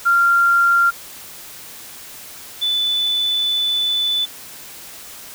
sine tone pair in turn, 1386 / 3493 Hz, F6 / A7, -14 / -13 cents, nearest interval octave + major third, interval 1601 cents, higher second, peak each -11 / -16 dBFS, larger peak first, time 0.05-0.91 / 2.61-4.26 s, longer second, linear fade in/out 20 ms, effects white hiss -37 dBFS RMS until 5.34 s

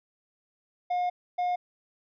triangle tone bursts at uneven times, 716 Hz, F5, 43 cents sharp, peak -23 dBFS, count 2, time 0.9-1.1 / 1.38-1.56 s, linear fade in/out 10 ms, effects resampled to 11025 Hz

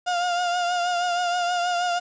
35% pulse tone with vibrato, 707 Hz, F5, 21 cents sharp, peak -20 dBFS, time 0.06-2 s, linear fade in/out 20 ms, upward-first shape triangle, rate 6.3 Hz, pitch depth 43 cents each way, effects resampled to 16000 Hz + 8-bit

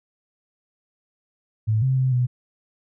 sine tone with pitch steps, 109.1 / 131.6 / 130.2 / 124.2 Hz, A2 / C3 / C3 / B2, -14 / +10 / -8 / +10 cents, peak -17 dBFS, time 1.67-2.27 s, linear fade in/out 20 ms, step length 150 ms, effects none

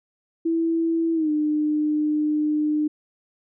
sine tone with pitch glide, 329.6 to 302.2 Hz, E4 to D4, 0 to +50 cents, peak -19 dBFS, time 0.45-2.88 s, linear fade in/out 10 ms, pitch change -150 cents, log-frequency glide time 1.14-1.3 s, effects none

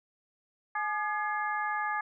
harmonic tone with a mistuned harmonic, 422.5 Hz, G#4, 30 cents sharp, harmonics 2 / 3 / 4 / 5, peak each -33 / -34 / -34 / -41 dBFS, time 0.75-2.01 s, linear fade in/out 5 ms, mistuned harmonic 3, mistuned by -74 cents, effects none

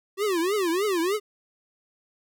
square tone with vibrato, 373.4 Hz, F#4, 16 cents sharp, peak -23 dBFS, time 0.17-1.2 s, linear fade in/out 50 ms, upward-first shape triangle, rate 3.3 Hz, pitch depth 270 cents each way, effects none

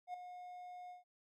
triangle tone with ADSR envelope, 720 Hz, F#5, 47 cents flat, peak -37 dBFS, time 0.07-1.04 s, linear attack 70 ms, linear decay 4 ms, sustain -9 dB, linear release 140 ms, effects none

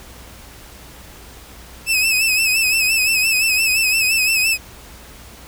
sawtooth tone with vibrato, 2589 Hz, E7, 32 cents flat, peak -11 dBFS, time 1.86-4.58 s, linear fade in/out 50 ms, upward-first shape sine, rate 5.8 Hz, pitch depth 64 cents each way, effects added 60 Hz sine -43 dBFS peak until 5.47 s + pink hiss -41 dBFS RMS until 5.47 s

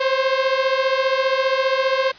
sawtooth beating tone pair, 522 / 537 Hz, C5 / C5, -4 / +45 cents, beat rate 15 Hz, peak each -16 dBFS, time 0-2.12 s, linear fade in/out 10 ms, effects white hiss -43 dBFS RMS until 2.18 s + resampled to 11025 Hz

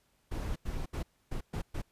brown noise bursts at uneven times, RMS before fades -35 dBFS, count 6, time 0.31-0.56 / 0.65-0.86 / 0.93-1.03 / 1.31-1.41 / 1.53-1.62 / 1.74-1.82 s, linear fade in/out 10 ms, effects pink hiss -72 dBFS RMS until 1.91 s + resampled to 32000 Hz

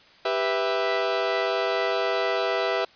sawtooth chord, E minor, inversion first, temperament equal with one note detuned, 394.7 / 493.9 / 659.3 Hz, G4 / B4 / E5, +12 / 0 / 0 cents, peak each -24 / -24 / -22 dBFS, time 0.25-2.85 s, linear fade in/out 5 ms, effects white hiss -53 dBFS RMS until 2.95 s + resampled to 11025 Hz

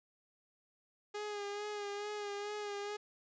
sawtooth tone with vibrato, 412.1 Hz, G#4, 13 cents flat, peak -35 dBFS, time 1.14-2.97 s, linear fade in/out 10 ms, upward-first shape sine, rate 2.3 Hz, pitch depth 33 cents each way, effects resampled to 16000 Hz + 12-bit

